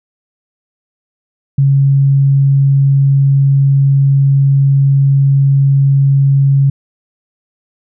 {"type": "tone", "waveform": "sine", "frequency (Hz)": 138, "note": "C#3", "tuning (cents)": -7, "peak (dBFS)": -6, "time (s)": [1.58, 6.7], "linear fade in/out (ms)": 5, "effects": []}